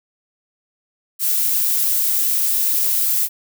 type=noise; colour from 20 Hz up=violet; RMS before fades=-18 dBFS; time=1.19-3.29 s; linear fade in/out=50 ms; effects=none